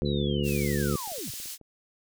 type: harmonic tone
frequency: 71.7 Hz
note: D2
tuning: 41 cents flat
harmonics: 1 / 2 / 3 / 4 / 5 / 6 / 7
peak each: -33 / -29 / -30 / -39 / -32 / -35 / -36 dBFS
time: 0.02-0.96 s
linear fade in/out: 0 ms
type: linear sweep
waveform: sine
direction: down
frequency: 4036 to 77.78 Hz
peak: -36 dBFS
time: 0.05-1.31 s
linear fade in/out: 10 ms
type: high-pass noise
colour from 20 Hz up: pink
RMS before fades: -38 dBFS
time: 0.43-1.58 s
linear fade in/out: 50 ms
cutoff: 4600 Hz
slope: 12 dB/octave
type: clicks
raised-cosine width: 2 ms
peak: -38 dBFS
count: 9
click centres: 0.929 / 1.076 / 1.119 / 1.183 / 1.278 / 1.338 / 1.401 / 1.458 / 1.613 s
effects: none